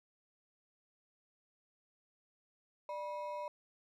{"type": "ring-modulated tone", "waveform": "triangle", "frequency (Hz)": 784, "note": "G5", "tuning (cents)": 0, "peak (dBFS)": -34, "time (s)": [2.89, 3.48], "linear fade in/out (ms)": 2, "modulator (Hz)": 190, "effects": []}